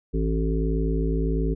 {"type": "harmonic tone with a mistuned harmonic", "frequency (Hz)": 54, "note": "A1", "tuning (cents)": -32, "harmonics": [1, 3, 5, 7, 8], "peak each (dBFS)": [-23, -28, -30, -31, -32], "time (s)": [0.13, 1.55], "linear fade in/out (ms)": 20, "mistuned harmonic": 8, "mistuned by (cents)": 29, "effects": []}